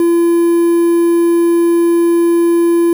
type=tone with quantisation; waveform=triangle; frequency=340 Hz; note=F4; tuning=46 cents flat; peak=-6 dBFS; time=0-2.93 s; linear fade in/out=2 ms; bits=5; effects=none